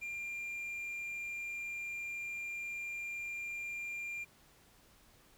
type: tone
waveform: triangle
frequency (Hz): 2391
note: D7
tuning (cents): +30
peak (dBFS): -37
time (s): 0.01-4.25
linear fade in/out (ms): 20
effects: pink hiss -64 dBFS RMS until 5.37 s